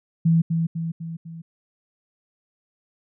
sine tone with echo, 164.81 Hz, E3, in tune, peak -14 dBFS, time 0.25-0.42 s, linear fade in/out 10 ms, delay 250 ms, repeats 4, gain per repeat -5 dB, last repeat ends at 1.42 s, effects none

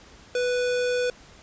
square tone, 493.9 Hz, B4, in tune, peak -23 dBFS, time 0.35-1.1 s, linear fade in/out 2 ms, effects pink hiss -50 dBFS RMS until 1.42 s + resampled to 16000 Hz

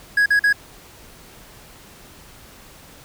triangle tone bursts, 1661.2 Hz, G#6, in tune, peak -11 dBFS, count 3, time 0.17-0.528 s, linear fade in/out 5 ms, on 90 ms, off 44 ms, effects pink hiss -45 dBFS RMS until 3.04 s

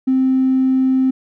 triangle tone with tanh clipping, 261.6 Hz, C4, in tune, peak -11 dBFS, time 0.07-1.11 s, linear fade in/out 10 ms, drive 1 dB, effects none

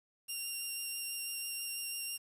5% pulse tone with vibrato, 2776 Hz, F7, 11 cents flat, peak -29 dBFS, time 0.28-2.18 s, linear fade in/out 20 ms, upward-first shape sine, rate 6.1 Hz, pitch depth 10 cents each way, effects resampled to 32000 Hz + 10-bit

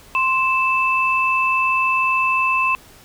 sine tone pair together, 1046.5 / 2637 Hz, C6 / E7, 0 / 0 cents, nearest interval octave + major third, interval 1600 cents, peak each -18 dBFS, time 0.15-2.75 s, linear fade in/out 0 ms, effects pink hiss -46 dBFS RMS until 3.04 s

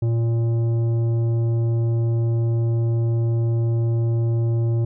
sine tone with tanh clipping, 115.7 Hz, A#2, 13 cents flat, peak -19 dBFS, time 0.02-4.85 s, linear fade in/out 5 ms, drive 10 dB, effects none

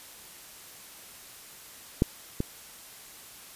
clicks, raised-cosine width 3 ms, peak -7 / -14 dBFS, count 2, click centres 2.021 / 2.404 s, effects white hiss -48 dBFS RMS until 3.55 s + resampled to 32000 Hz

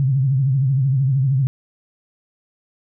sine tone with vibrato, 134 Hz, C3, 42 cents sharp, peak -14 dBFS, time 0-1.47 s, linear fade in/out 0 ms, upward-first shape triangle, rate 13 Hz, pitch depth 130 cents each way, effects none

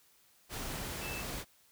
sine tone in noise, 2637 Hz, E7, in tune, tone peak -42 dBFS, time 1-1.24 s, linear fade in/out 50 ms, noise pink, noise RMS -40 dBFS, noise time 0.49-1.45 s, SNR -5 dB, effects white hiss -66 dBFS RMS until 1.71 s

